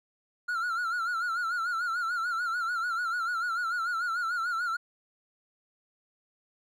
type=tone with vibrato; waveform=triangle; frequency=1394 Hz; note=F6; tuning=4 cents flat; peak=-26 dBFS; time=0.48-4.77 s; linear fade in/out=10 ms; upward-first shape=sine; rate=6.8 Hz; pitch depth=93 cents each way; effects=none